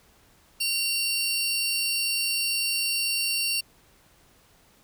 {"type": "tone pair together", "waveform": "sawtooth", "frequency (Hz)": [2760, 4529], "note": ["F7", "C#8"], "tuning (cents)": [-21, 36], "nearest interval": "major sixth", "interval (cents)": 857, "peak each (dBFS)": -24, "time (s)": [0.6, 3.61], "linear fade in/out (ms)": 10, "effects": ["pink hiss -59 dBFS RMS until 4.83 s"]}